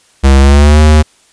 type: tone with pitch glide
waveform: square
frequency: 67.8 to 76.54 Hz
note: C#2 to D#2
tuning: -38 to -28 cents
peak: -3 dBFS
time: 0.23-1.03 s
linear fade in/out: 20 ms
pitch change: +210 cents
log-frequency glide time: 0.39-0.8 s
effects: white hiss -48 dBFS RMS until 1.32 s + resampled to 22050 Hz